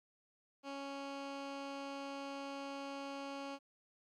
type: tone with low-pass filter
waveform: 15% pulse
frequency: 277.2 Hz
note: C#4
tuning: in tune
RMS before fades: -45 dBFS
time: 0.63-3.59 s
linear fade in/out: 50 ms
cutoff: 4800 Hz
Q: 1
effects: 13-bit